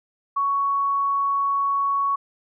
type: tone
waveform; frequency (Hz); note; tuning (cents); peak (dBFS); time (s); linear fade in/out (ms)
sine; 1115; C#6; +10; -19; 0.36-2.16; 10
effects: none